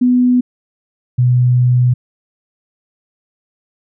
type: tone pair in turn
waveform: sine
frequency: 248.5 / 124.25 Hz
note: B3 / B2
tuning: +11 / +11 cents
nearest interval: octave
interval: 1200 cents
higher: first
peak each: -8 dBFS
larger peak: neither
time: 0.01-0.41 / 1.18-1.94 s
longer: second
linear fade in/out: 10 ms
effects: none